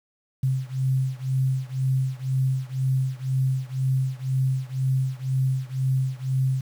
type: beating tone pair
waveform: sine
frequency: 130.81 / 132.81 Hz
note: C3 / C3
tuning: 0 / +26 cents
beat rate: 2 Hz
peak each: -24 / -25 dBFS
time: 0.43-6.61 s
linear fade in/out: 5 ms
effects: 8-bit